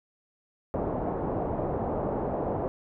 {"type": "low-pass noise", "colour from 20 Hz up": "white", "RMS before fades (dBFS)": -30, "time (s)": [0.74, 2.68], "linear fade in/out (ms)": 0, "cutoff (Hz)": 760, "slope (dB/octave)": 24, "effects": []}